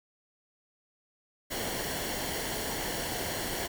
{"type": "noise with comb filter", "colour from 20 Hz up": "pink", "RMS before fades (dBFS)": -34, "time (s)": [1.5, 3.68], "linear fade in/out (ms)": 20, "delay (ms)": 0.8, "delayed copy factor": -0.55, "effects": []}